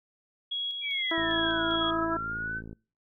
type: tone with tremolo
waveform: sine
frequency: 3322 Hz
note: G#7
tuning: in tune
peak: -29 dBFS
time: 0.51-1.91 s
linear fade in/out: 10 ms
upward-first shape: square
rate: 2.5 Hz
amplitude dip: 35%
type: exponential two-way sweep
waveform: sine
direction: down then up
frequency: 2376 to 1244.5 to 1539 Hz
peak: -31 dBFS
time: 0.81-2.62 s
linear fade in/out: 50 ms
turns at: 1.88 s
type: harmonic tone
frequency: 329.6 Hz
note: E4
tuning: in tune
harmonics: 1 / 2 / 3 / 4 / 5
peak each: -30 / -33 / -35 / -36 / -37 dBFS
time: 1.11-2.17 s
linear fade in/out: 5 ms
type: click train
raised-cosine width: 3 ms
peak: -30 dBFS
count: 87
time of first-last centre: 1.18-2.73 s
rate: 55.5 Hz
effects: noise-tail reverb RT60 0.4 s tail -26 dB re dry